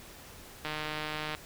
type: click train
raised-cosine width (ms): 0.3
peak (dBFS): -19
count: 108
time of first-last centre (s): 0.65-1.349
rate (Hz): 153
effects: pink hiss -50 dBFS RMS until 1.45 s